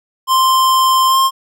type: tone with pitch glide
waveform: square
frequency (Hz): 1046.5 to 1061.7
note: C6 to C6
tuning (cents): 0 to +25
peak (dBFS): -10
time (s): 0.27-1.31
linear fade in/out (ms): 50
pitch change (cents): +25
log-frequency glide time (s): 1.08-1.18
effects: none

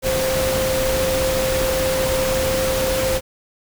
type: tone in noise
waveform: sine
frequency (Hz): 523.3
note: C5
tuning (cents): 0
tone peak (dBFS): -19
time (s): 0.02-3.21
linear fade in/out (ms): 50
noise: pink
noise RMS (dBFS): -23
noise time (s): 0.02-3.21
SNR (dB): +1
effects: none

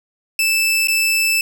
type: tone with dropouts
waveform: sawtooth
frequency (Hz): 2637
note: E7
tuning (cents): 0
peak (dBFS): -11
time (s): 0.39-1.41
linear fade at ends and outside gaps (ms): 2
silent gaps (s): 0.873-0.883
effects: none

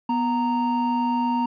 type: tone pair together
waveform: triangle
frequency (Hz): 245.6 / 928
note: B3 / A#5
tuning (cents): -9 / -8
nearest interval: octave + major seventh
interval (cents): 2301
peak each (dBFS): -21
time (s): 0.09-1.46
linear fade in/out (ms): 5
effects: resampled to 11025 Hz

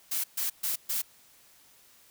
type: noise bursts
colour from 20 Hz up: blue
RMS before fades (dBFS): -30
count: 4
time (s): 0.11-1.02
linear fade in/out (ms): 10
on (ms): 130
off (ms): 130
effects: white hiss -59 dBFS RMS until 2.1 s

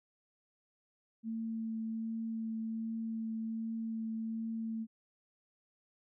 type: tone with vibrato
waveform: sine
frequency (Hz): 224.2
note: A3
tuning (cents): +33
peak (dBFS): -35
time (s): 1.23-4.87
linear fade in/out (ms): 50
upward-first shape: triangle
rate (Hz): 1.3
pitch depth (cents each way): 12
effects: none

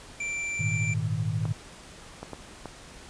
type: tone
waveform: square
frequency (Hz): 2349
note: D7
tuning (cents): 0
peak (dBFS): -30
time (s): 0.2-0.94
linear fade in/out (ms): 5
type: chord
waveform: sine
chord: Ab suspended second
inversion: none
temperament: just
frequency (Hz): 103.83 / 116.8 / 155.74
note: Ab2 / Bb2 / Eb3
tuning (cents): 0 / +4 / +2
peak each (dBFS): -30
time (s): 0.59-1.53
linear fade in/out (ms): 10
type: clicks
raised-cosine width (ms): 1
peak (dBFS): -22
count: 4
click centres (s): 1.454 / 2.23 / 2.333 / 2.657
effects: pink hiss -47 dBFS RMS until 3.09 s + resampled to 22050 Hz

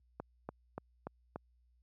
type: click train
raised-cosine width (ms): 1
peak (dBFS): -26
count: 5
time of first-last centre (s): 0.2-1.359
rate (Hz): 3.45
effects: added 60 Hz sine -61 dBFS peak until 1.82 s + high-pass 80 Hz 12 dB/octave

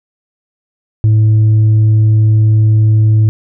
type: tone with tanh clipping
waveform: sine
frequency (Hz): 108.5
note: A2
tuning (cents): -24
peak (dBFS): -6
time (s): 1.04-3.29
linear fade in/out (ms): 0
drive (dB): 2
effects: none

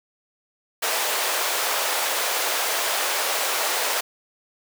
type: high-pass noise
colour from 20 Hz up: pink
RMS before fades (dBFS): -24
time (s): 0.82-4.01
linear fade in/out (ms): 10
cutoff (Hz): 510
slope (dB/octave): 24
effects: none

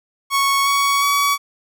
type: tone with pitch steps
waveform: sawtooth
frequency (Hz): 1107 / 1119.9 / 1132.9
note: C#6 / C#6 / C#6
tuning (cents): -3 / +17 / +37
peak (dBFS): -11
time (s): 0.3-1.38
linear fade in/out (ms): 50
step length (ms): 360
effects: none

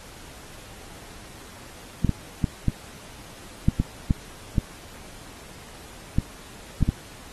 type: clicks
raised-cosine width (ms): 5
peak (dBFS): -7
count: 11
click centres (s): 2.047 / 2.093 / 2.442 / 2.683 / 3.685 / 3.8 / 4.108 / 4.582 / 6.185 / 6.827 / 6.89
effects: pink hiss -45 dBFS RMS until 7.32 s + AAC 32 kbps

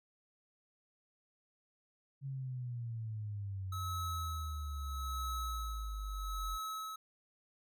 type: exponential sweep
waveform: sine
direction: down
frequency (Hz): 138.59 to 43.9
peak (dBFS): -38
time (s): 2.21-6.59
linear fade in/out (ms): 50
type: tone with tremolo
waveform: square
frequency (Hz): 1291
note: E6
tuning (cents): -37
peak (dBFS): -39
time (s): 3.72-6.96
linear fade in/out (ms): 5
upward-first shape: sine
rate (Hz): 0.78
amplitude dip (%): 70
effects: none

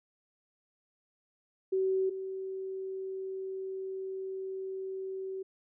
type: tone pair in turn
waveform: sine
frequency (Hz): 380 / 381.6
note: F#4 / G4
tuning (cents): +46 / -47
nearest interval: unison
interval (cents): 7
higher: second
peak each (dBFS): -26 / -35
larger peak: first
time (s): 1.72-2.1 / 2.1-5.43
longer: second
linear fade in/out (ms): 10
effects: none

